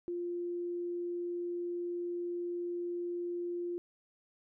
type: tone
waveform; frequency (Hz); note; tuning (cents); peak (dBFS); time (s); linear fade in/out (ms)
sine; 349.2; F4; 0; -34; 0.08-3.78; 0
effects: none